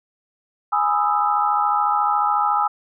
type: chord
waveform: sine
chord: E major seventh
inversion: first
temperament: equal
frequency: 830.6 / 987.8 / 1244.5 / 1318.5 Hz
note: G#5 / B5 / D#6 / E6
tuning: 0 / 0 / 0 / 0 cents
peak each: -20 / -26 / -22 / -22 dBFS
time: 0.72-2.68 s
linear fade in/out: 10 ms
effects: none